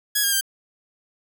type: tone with pitch steps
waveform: 5% pulse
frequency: 1668 / 1620.5 / 1574.4 Hz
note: G#6 / G#6 / G6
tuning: +7 / -43 / +7 cents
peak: -8 dBFS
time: 0.15-0.411 s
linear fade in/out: 10 ms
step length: 87 ms
effects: none